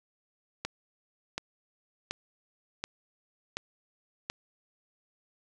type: click train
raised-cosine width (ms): 0.2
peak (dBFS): -15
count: 6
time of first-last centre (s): 0.65-4.3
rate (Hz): 1.37
effects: none